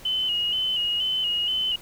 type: tone with vibrato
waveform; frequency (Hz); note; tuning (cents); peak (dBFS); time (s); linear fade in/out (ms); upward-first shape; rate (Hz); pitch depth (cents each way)
sine; 2960; F#7; 0; -22; 0.05-1.76; 5; square; 2.1; 47
effects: pink hiss -47 dBFS RMS until 1.81 s